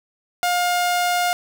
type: tone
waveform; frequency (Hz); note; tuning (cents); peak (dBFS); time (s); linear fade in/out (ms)
sawtooth; 710; F5; +28; -14; 0.43-1.33; 0
effects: none